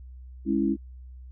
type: chord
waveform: sine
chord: C# minor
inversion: second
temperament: equal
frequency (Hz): 207.7 / 277.2 / 329.6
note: G#3 / C#4 / E4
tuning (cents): 0 / 0 / 0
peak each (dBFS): -26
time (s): 0.45-0.77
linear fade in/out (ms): 50
effects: added 63 Hz sine -41 dBFS peak until 1.31 s